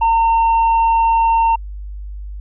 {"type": "tone", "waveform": "triangle", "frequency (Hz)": 912, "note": "A#5", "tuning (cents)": -38, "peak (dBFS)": -9, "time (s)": [0.01, 1.56], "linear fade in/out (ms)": 10, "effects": ["added 50 Hz sine -26 dBFS peak until 2.4 s", "resampled to 8000 Hz"]}